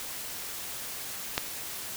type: click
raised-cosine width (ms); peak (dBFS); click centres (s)
0.2; -8; 1.379
effects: white hiss -38 dBFS RMS until 1.96 s